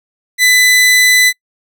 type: tone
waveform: sawtooth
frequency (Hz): 2000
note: B6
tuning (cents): +21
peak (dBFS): -3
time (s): 0.38-1.33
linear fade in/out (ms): 50
effects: noise-tail reverb RT60 0.1 s tail -26 dB re dry